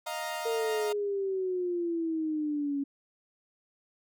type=chord; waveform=sawtooth; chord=Eb suspended second; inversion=none; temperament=equal with one note detuned; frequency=622.3 / 700.5 / 932.3 Hz; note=Eb5 / F5 / Bb5; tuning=0 / +5 / 0 cents; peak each=-34 dBFS; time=0.06-0.93 s; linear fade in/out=10 ms
type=exponential sweep; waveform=sine; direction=down; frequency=461.1 to 277.2 Hz; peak=-28 dBFS; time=0.45-2.84 s; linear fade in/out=10 ms
effects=none